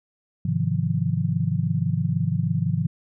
sine chord, F minor seventh, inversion first, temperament just, 104.77 / 130.96 / 157.15 / 174.61 Hz, Ab2 / C3 / Eb3 / F3, +16 / +2 / +18 / 0 cents, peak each -27 / -26 / -25 / -26 dBFS, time 0.45-2.87 s, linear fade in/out 5 ms, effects none

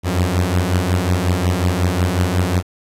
sawtooth beating tone pair, 87.31 / 92.81 Hz, F2 / F#2, 0 / +6 cents, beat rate 5.5 Hz, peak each -14 dBFS, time 0.03-2.63 s, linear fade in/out 50 ms, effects resampled to 32000 Hz + 8-bit

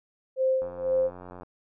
sine tone with tremolo, 523.3 Hz, C5, in tune, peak -20 dBFS, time 0.36-1.11 s, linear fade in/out 50 ms, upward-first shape sine, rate 2 Hz, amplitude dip 90%
click train, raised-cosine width 1 ms, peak -29 dBFS, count 74, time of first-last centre 0.62-1.433 s, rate 89.8 Hz
effects none

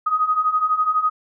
sine beating tone pair, 1244.5 / 1256.5 Hz, D#6 / D#6, 0 / +17 cents, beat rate 12 Hz, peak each -22 / -18 dBFS, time 0.06-1.1 s, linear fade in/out 10 ms, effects none

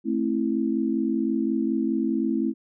sine chord, A minor, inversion none, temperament equal with one note detuned, 220 / 265.3 / 329.6 Hz, A3 / C4 / E4, 0 / +24 / 0 cents, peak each -26 dBFS, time 0.04-2.54 s, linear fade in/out 50 ms, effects none

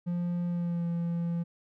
triangle tone with pitch glide, 174.61 to 170.23 Hz, F3 to F3, 0 to -44 cents, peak -26 dBFS, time 0.06-1.44 s, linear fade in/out 20 ms, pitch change -44 cents, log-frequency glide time 0.47-0.87 s, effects none

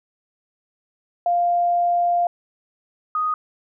sine tone pair in turn, 698.5 / 1244.6 Hz, F5 / D#6, 0 / 0 cents, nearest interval minor seventh, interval 1000 cents, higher second, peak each -16 / -19 dBFS, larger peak first, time 1.26-2.27 / 3.15-3.34 s, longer first, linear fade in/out 2 ms, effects none

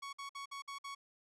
sawtooth tone bursts, 1114 Hz, C#6, 8 cents sharp, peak -39 dBFS, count 6, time 0.02-0.95 s, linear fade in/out 10 ms, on 110 ms, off 54 ms, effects low-pass 8000 Hz 12 dB/octave

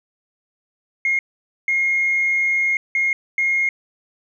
sine tone bursts at uneven times, 2144 Hz, C7, 42 cents sharp, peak -15 dBFS, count 4, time 1.05-1.19 / 1.68-2.77 / 2.95-3.13 / 3.38-3.69 s, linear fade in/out 2 ms, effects tanh soft clip ceiling -11 dBFS

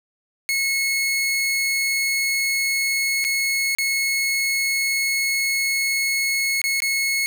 sawtooth tone with dropouts, 2183 Hz, C#7, 27 cents flat, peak -16 dBFS, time 0.49-7.26 s, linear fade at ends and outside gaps 0 ms, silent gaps 3.242-3.248 / 3.75-3.785 / 6.616-6.64 / 6.803-6.821 s, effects none

